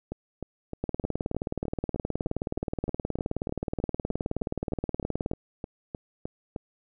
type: two click trains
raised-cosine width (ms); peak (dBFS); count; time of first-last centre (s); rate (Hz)
2; -20 / -15; 22 / 86; 0.12-6.562 / 0.84-5.314; 3.26 / 19
effects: none